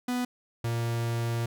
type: tone pair in turn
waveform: 45% pulse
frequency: 247.6 / 116.85 Hz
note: B3 / A#2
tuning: +5 / +5 cents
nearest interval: octave + minor second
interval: 1300 cents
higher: first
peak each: -27 / -27 dBFS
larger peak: neither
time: 0.08-0.25 / 0.64-1.46 s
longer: second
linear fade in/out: 5 ms
effects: none